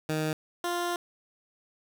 15% pulse tone pair in turn, 155.56 / 349.2 Hz, D#3 / F4, 0 / 0 cents, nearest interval octave + major second, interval 1400 cents, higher second, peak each -21 / -22 dBFS, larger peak first, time 0.09-0.33 / 0.64-0.96 s, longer second, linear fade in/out 2 ms, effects none

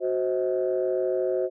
sine chord, C diminished, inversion second, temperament equal with one note detuned, 370 / 523.3 / 635.7 Hz, Gb4 / C5 / Eb5, 0 / 0 / +37 cents, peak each -25 / -26 / -29 dBFS, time 0-1.5 s, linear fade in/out 50 ms, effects tanh soft clip ceiling -15 dBFS

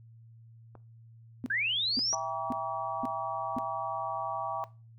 click, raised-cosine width 1 ms, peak -35 dBFS, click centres 0.753 s
sine tone bursts, 249.2 Hz, B3, 16 cents sharp, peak -30 dBFS, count 5, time 1.44-3.585 s, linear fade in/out 0 ms, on 21 ms, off 510 ms
sine linear sweep, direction up, 1528 to 5930 Hz, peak -27 dBFS, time 1.5-2.15 s, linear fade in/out 5 ms
sine chord, E diminished seventh, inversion none, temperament just, 659.3 / 791.1 / 949.3 / 1139.2 Hz, E5 / G5 / Bb5 / Db6, 0 / +16 / +31 / +47 cents, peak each -36 dBFS, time 2.13-4.64 s, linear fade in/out 0 ms
effects noise-tail reverb RT60 0.3 s tail -18 dB re dry + added 114 Hz sine -51 dBFS peak until 4.98 s

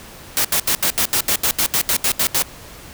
white noise bursts, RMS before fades -17 dBFS, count 14, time 0.37-2.422 s, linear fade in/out 0 ms, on 76 ms, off 76 ms, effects pink hiss -39 dBFS RMS until 2.93 s

